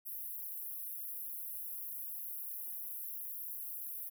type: high-pass noise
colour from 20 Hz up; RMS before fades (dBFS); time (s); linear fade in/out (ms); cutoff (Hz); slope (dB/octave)
pink; -43; 0.05-4.1; 20; 11000; 96
effects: none